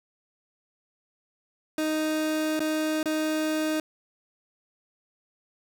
30% pulse tone with dropouts, 310.9 Hz, D#4, 1 cent flat, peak -22 dBFS, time 1.78-3.8 s, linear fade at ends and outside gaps 2 ms, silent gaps 2.594-2.603 / 3.03-3.057 s, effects none

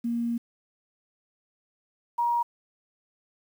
sine tone pair in turn, 234.8 / 948.5 Hz, A#3 / A#5, +13 / +30 cents, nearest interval 2 octaves, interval 2417 cents, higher second, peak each -25 / -22 dBFS, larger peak second, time 0.04-0.38 / 2.18-2.43 s, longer first, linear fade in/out 10 ms, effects 9-bit

